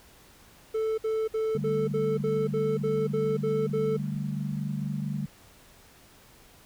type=tone bursts; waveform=triangle; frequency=440 Hz; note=A4; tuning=in tune; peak=-23 dBFS; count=11; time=0.74-3.97 s; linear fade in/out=10 ms; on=240 ms; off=59 ms
type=chord; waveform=sine; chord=D suspended fourth; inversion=none; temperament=just; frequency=146.83 / 195.78 / 220.2 Hz; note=D3 / G3 / A3; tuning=0 / -2 / +2 cents; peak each=-31 / -33 / -36 dBFS; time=1.55-5.26 s; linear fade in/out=2 ms
effects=pink hiss -55 dBFS RMS until 6.65 s